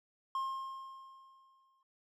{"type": "tone with exponential decay", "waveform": "triangle", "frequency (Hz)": 1067, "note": "C6", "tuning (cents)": 34, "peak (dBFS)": -30, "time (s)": [0.35, 1.83], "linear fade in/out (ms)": 2, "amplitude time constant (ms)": 320, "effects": []}